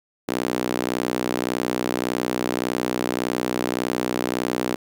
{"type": "tone with high-pass filter", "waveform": "sawtooth", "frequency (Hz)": 61.74, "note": "B1", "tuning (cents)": 0, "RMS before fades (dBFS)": -25, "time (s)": [0.28, 4.76], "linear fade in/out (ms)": 10, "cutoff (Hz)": 300, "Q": 1.6, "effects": []}